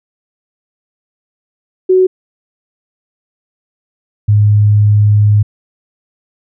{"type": "tone pair in turn", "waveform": "sine", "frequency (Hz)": [372.1, 104.42], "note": ["F#4", "G#2"], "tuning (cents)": [10, 10], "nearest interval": "octave + minor seventh", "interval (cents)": 2200, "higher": "first", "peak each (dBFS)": -5, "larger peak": "neither", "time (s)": [[1.89, 2.07], [4.28, 5.43]], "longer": "second", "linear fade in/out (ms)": 10, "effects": []}